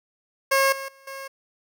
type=tone with level steps; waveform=15% pulse; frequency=542 Hz; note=C#5; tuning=39 cents flat; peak=-11 / -25 / -44 / -28 dBFS; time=0.51-1.28 s; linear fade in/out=10 ms; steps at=0.72 / 0.88 / 1.07 s; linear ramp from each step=5 ms; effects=none